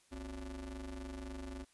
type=ring-modulated tone; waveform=35% pulse; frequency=102.1 Hz; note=G#2; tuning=29 cents flat; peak=-38 dBFS; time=0.11-1.65 s; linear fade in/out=20 ms; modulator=165 Hz; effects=white hiss -69 dBFS RMS until 1.73 s + resampled to 24000 Hz